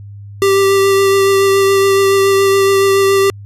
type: tone with vibrato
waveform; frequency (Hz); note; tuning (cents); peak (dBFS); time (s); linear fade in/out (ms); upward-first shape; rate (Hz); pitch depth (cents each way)
square; 392; G4; 0; -9; 0.42-3.3; 0; triangle; 7.1; 15
effects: added 101 Hz sine -29 dBFS peak until 3.45 s + resampled to 32000 Hz